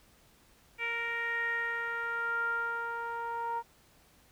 10% pulse tone with low-pass filter sweep, 466.2 Hz, A#4, in tune, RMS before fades -34 dBFS, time 0.78-3.63 s, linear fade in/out 50 ms, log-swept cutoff 2300 to 990 Hz, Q 6.7, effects pink hiss -63 dBFS RMS until 4.31 s

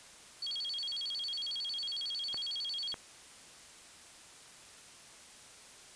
sine tone with vibrato, 3823 Hz, A#7, 43 cents sharp, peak -35 dBFS, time 0.42-2.94 s, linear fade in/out 5 ms, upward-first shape square, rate 11 Hz, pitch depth 270 cents each way
clicks, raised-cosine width 0.5 ms, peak -27 dBFS, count 2, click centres 2.344 / 2.942 s
effects white hiss -54 dBFS RMS until 5.95 s + resampled to 22050 Hz

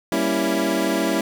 25% pulse chord, G diminished seventh, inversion none, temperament equal, 196 / 233.1 / 277.2 / 329.6 Hz, G3 / Bb3 / Db4 / Fb4, 0 / 0 / 0 / 0 cents, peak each -22 / -24 / -21 / -19 dBFS, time 0.12-1.21 s, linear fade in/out 2 ms, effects none

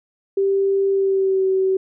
sine tone with pitch glide, 392 to 380.2 Hz, G4 to F#4, 0 to +47 cents, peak -15 dBFS, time 0.37-1.77 s, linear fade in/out 5 ms, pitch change -53 cents, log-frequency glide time 0.9-1.46 s, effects none

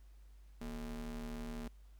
square ring-modulated tone, 99.1 Hz, G2, 19 cents sharp, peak -39 dBFS, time 0.61-1.68 s, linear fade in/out 5 ms, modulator 137 Hz, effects added 50 Hz sine -55 dBFS peak until 1.99 s + pink hiss -74 dBFS RMS until 1.99 s

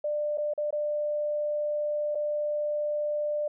sine tone with dropouts, 595 Hz, D5, 22 cents sharp, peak -26 dBFS, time 0.04-3.48 s, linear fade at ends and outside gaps 5 ms, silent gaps 0.375-0.381 / 0.537-0.577 / 0.707-0.726 / 2.149-2.153 s, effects none

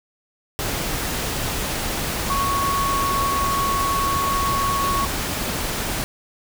sine tone in noise, 1108.7 Hz, C#6, in tune, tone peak -20 dBFS, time 2.3-5.05 s, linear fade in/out 0 ms, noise pink, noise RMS -25 dBFS, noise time 0.59-6.04 s, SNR +2 dB, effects none

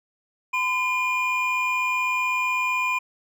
triangle tone pair together, 1015.8 / 2416 Hz, B5 / D7, +48 / +48 cents, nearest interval octave + minor third, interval 1500 cents, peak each -23 / -22 dBFS, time 0.53-2.99 s, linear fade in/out 10 ms, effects none

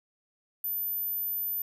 sine tone, 13910 Hz, A9, 21 cents flat, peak -29 dBFS, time 0.64-1.62 s, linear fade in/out 2 ms, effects none

